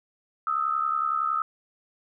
sine tone pair together, 1247.7 / 1318.5 Hz, D#6 / E6, +4 / 0 cents, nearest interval minor second, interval 96 cents, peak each -26 dBFS, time 0.47-1.42 s, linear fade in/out 2 ms, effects none

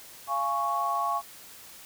sine chord, Db major, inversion first, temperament just, 693 / 831.5 / 1108.7 Hz, F5 / Ab5 / Db6, -14 / +2 / 0 cents, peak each -32 / -32 / -27 dBFS, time 0.27-1.22 s, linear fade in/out 50 ms, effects white hiss -48 dBFS RMS until 1.85 s

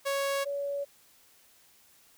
sawtooth / sine tone pair in turn, 554.4 / 565.1 Hz, C#5 / C#5, 0 / +33 cents, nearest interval unison, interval 33 cents, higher second, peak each -24 / -30 dBFS, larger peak first, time 0.05-0.45 / 0.45-0.85 s, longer neither, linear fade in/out 20 ms, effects white hiss -61 dBFS RMS until 2.17 s

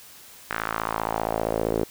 sawtooth tone with band-pass filter sweep, 55.2 Hz, A1, 6 cents sharp, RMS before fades -27 dBFS, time 0.5-1.84 s, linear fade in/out 5 ms, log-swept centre 1600 to 410 Hz, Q 2.4, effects white hiss -47 dBFS RMS until 1.9 s

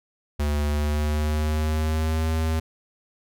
square tone with pitch glide, 73.7 to 79.91 Hz, D2 to D#2, +7 to +47 cents, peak -22 dBFS, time 0.39-2.6 s, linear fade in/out 10 ms, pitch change +140 cents, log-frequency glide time 0.66-2.29 s, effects none

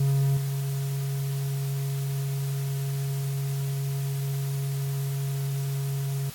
triangle tone with level steps, 137.6 Hz, C#3, 12 cents flat, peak -18 / -24 dBFS, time 0-6.3 s, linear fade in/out 5 ms, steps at 0.37 s, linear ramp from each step 2 ms, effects white hiss -43 dBFS RMS until 6.34 s + AAC 64 kbps

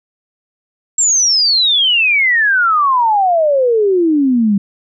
sine exponential sweep, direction down, 7600 to 194.2 Hz, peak -9 dBFS, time 0.98-4.58 s, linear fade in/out 5 ms, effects none

